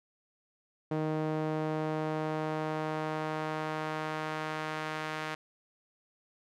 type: tone with band-pass filter sweep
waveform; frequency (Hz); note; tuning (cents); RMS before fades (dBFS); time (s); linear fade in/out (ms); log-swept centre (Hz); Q
sawtooth; 155.56; D#3; 0; -34; 0.91-5.35; 5; 440 to 1700; 0.82
effects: none